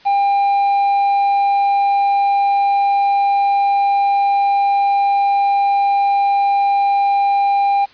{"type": "tone with quantisation", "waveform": "triangle", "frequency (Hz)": 800, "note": "G5", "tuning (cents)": 35, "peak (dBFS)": -10, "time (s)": [0.05, 7.86], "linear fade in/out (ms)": 20, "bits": 6, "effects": ["white hiss -46 dBFS RMS until 7.93 s", "resampled to 11025 Hz"]}